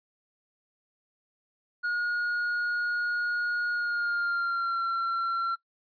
triangle tone with pitch glide, 1440 to 1360.8 Hz, F#6 to F6, -47 to -45 cents, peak -24 dBFS, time 1.83-5.56 s, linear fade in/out 20 ms, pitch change -98 cents, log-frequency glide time 3.72-4.83 s, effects noise-tail reverb RT60 0.1 s tail -21 dB re dry + resampled to 11025 Hz

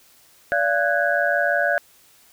sine tone cluster, 580 / 686 / 1488 / 1646 Hz, D5 / F5 / F#6 / G#6, -22 / -31 / +9 / -16 cents, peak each -23 dBFS, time 0.52-1.78 s, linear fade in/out 0 ms, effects white hiss -54 dBFS RMS until 2.32 s

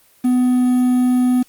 triangle tone with quantisation, 250.2 Hz, B3, 23 cents sharp, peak -10 dBFS, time 0.24-1.43 s, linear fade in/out 10 ms, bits 6, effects white hiss -53 dBFS RMS until 1.48 s + Opus 24 kbps

